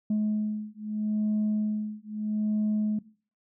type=beating tone pair; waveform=sine; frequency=212.3 / 213.08 Hz; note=G#3 / G#3; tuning=+38 / +45 cents; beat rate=0.78 Hz; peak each=-27 dBFS; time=0.1-2.99 s; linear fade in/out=5 ms; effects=noise-tail reverb RT60 0.4 s tail -19 dB re dry + tanh soft clip ceiling -21 dBFS